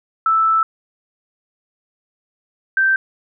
sine tone pair in turn, 1318.5 / 1560.5 Hz, E6 / G6, 0 / -8 cents, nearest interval minor third, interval 292 cents, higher second, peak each -12 dBFS, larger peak neither, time 0.26-0.63 / 2.77-2.96 s, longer first, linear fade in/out 2 ms, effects none

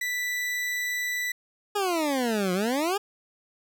40% pulse tone, 1975.5 Hz, B6, in tune, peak -26 dBFS, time 0.01-1.32 s, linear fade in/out 5 ms
20% pulse exponential two-way sweep, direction down then up, 420 to 176.6 to 420 Hz, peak -19 dBFS, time 1.75-2.98 s, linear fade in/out 10 ms, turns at 2.53 s
effects none

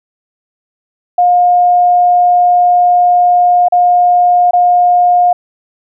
sine tone with dropouts, 712 Hz, F5, 33 cents sharp, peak -5 dBFS, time 1.18-5.33 s, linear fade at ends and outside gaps 5 ms, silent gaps 3.685-3.722 / 4.51-4.533 s, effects none

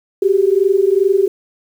sine tone pair together, 378.9 / 401.4 Hz, F#4 / G4, +41 / +41 cents, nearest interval minor second, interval 100 cents, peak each -13 dBFS, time 0.22-1.28 s, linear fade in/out 5 ms, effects 7-bit

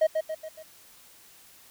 triangle tone with echo, 631 Hz, D#5, 24 cents sharp, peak -15 dBFS, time 0.01-0.07 s, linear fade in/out 10 ms, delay 140 ms, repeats 4, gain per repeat -6 dB, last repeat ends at 0.63 s, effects tanh soft clip ceiling -12 dBFS + white hiss -54 dBFS RMS until 1.7 s

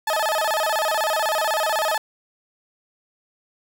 30% pulse tone with vibrato, 740 Hz, F#5, in tune, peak -17 dBFS, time 0.07-1.98 s, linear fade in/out 5 ms, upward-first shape square, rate 16 Hz, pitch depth 280 cents each way, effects none

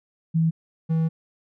sine / triangle tone pair in turn, 162.7 / 161.67 Hz, E3 / E3, -22 / -33 cents, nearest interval unison, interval 11 cents, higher first, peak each -17 dBFS, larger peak neither, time 0.34-0.51 / 0.89-1.09 s, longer second, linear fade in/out 20 ms, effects none

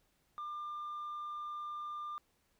sine tone with tanh clipping, 1197 Hz, D6, 33 cents sharp, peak -40 dBFS, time 0.38-2.18 s, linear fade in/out 0 ms, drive 1 dB, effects pink hiss -75 dBFS RMS until 2.59 s

